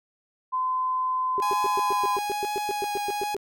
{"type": "tone with pitch glide", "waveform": "sine", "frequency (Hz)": [1025, 1016.2], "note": ["C6", "B5"], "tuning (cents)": [-36, 49], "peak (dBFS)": -23, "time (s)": [0.52, 2.18], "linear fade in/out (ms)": 20, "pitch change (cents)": -15, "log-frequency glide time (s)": [1.24, 1.9]}
{"type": "tone bursts", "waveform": "sine", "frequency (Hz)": 396.3, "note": "G4", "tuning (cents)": 19, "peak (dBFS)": -26, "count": 16, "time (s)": [1.38, 3.366], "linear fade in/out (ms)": 0, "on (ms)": 21, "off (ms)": 110}
{"type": "tone with vibrato", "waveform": "45% pulse", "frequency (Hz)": 830.6, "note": "G#5", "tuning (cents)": 0, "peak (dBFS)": -27, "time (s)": [1.42, 3.35], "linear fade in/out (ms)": 5, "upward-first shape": "triangle", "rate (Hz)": 1.1, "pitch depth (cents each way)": 15}
{"effects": []}